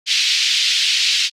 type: band-pass noise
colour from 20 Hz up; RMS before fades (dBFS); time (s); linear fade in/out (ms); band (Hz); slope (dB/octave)
white; -17; 0.06-1.3; 50; 2500 to 4800; 24
effects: Opus 32 kbps

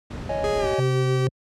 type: noise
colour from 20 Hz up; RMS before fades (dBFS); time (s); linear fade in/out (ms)
brown; -29; 0.1-0.75; 10
type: chord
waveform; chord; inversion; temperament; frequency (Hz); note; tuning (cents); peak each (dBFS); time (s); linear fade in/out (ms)
triangle; C# suspended second; none; equal; 554.4 / 622.3 / 830.6; C#5 / D#5 / G#5; 0 / 0 / 0; -25 / -26 / -29; 0.29-0.8; 5
type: tone with pitch glide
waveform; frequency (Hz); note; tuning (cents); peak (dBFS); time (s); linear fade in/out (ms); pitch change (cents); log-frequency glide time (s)
45% pulse; 415.3 to 385.3; G#4 to G4; 0 to -30; -24; 0.44-1.27; 0; -130; 0.58-0.67
type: harmonic tone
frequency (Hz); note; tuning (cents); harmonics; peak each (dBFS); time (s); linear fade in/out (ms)
130.9; C3; +1; 1 / 2 / 3 / 4; -20 / -38 / -35 / -34; 0.78-1.29; 10
effects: high-pass 60 Hz 12 dB/octave + low-pass 7000 Hz 12 dB/octave

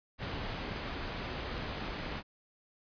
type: low-pass noise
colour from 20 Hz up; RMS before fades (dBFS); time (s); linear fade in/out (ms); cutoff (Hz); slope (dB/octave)
pink; -39; 0.18-2.23; 50; 4100; 12
effects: resampled to 11025 Hz

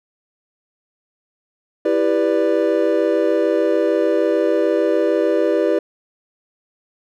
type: chord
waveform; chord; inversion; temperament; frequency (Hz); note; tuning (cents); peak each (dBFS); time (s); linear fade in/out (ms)
triangle; E minor seventh; none; equal with one note detuned; 329.6 / 396.3 / 493.9 / 587.3; E4 / G4 / B4 / D5; 0 / +19 / 0 / 0; -18; 1.85-5.79; 5
effects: none

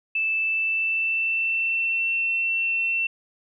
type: tone with pitch glide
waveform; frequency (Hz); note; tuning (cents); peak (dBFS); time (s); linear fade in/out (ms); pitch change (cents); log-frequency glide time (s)
sine; 2637 to 2699; E7 to E7; 0 to +40; -21; 0.15-3.07; 5; +40; 0.34-2.05
effects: none

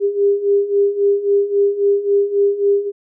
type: beating tone pair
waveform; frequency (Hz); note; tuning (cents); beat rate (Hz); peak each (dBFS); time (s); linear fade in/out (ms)
sine; 400 / 403.7; G4 / G#4; +35 / -49; 3.7; -18 / -14; 0-2.92; 50
effects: none

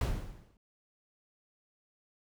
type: noise with exponential decay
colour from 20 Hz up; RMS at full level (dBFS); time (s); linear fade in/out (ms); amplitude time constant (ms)
brown; -26; 0.01-0.57; 2; 120
effects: none

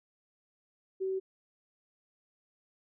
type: tone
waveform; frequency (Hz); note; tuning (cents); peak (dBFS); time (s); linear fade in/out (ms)
sine; 380.8; F#4; +50; -30; 1-1.2; 20
effects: none

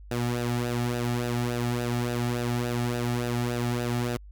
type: tone with flanger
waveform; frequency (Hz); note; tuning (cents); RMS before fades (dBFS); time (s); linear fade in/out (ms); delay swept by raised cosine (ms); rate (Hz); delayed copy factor
sawtooth; 120.6; B2; -41; -28; 0.11-4.17; 5; 0.91 to 2.01; 3.5; -0.65
effects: added 50 Hz sine -43 dBFS peak until 4.31 s

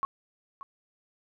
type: tone with echo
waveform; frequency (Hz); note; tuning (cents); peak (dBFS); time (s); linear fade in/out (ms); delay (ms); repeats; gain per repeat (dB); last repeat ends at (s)
sine; 1100; C#6; -14; -25; 0.03-0.05; 0; 580; 1; -14; 0.63
effects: none

